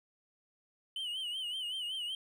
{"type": "tone with vibrato", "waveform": "triangle", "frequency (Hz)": 3000, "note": "F#7", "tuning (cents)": 23, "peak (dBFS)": -34, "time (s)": [0.96, 2.15], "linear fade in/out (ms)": 2, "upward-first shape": "sine", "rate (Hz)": 5.3, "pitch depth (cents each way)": 92, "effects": []}